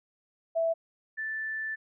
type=tone pair in turn; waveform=sine; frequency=659.3 / 1760.1 Hz; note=E5 / A6; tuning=0 / 0 cents; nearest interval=octave + perfect fourth; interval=1700 cents; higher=second; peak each=-24 / -31 dBFS; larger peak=first; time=0.55-0.74 / 1.17-1.76 s; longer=second; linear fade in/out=20 ms; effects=none